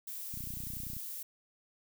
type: noise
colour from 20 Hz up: violet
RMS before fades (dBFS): -42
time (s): 0.07-1.23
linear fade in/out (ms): 5
type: click train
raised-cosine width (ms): 5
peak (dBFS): -33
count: 20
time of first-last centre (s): 0.34-0.967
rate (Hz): 30.3
effects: none